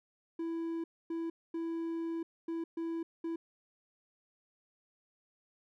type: tone bursts at uneven times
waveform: triangle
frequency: 331 Hz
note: E4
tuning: 7 cents sharp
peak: -32 dBFS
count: 6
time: 0.39-0.84 / 1.1-1.3 / 1.54-2.23 / 2.48-2.64 / 2.77-3.03 / 3.24-3.36 s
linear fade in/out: 5 ms
effects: none